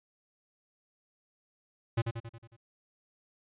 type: tone with echo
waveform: square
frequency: 115.4 Hz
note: A#2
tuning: 17 cents flat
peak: -26 dBFS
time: 1.97-2.02 s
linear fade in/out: 10 ms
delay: 91 ms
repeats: 6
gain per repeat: -5 dB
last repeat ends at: 2.566 s
effects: resampled to 8000 Hz